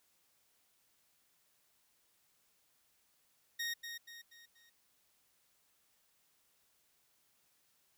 20% pulse tone with echo, 1864.7 Hz, A#6, in tune, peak -31 dBFS, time 3.59-3.74 s, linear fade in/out 10 ms, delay 240 ms, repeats 4, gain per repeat -7 dB, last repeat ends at 4.7 s, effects white hiss -74 dBFS RMS until 7.97 s

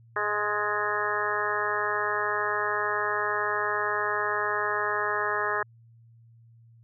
harmonic tone with a mistuned harmonic, 208.9 Hz, G#3, 10 cents sharp, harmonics 2 / 3 / 4 / 5 / 6 / 7 / 8 / 9, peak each -33 / -36 / -36 / -32 / -31 / -37 / -31 / -35 dBFS, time 0.16-5.63 s, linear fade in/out 5 ms, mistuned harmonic 9, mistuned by -39 cents, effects added 115 Hz sine -52 dBFS peak until 6.83 s

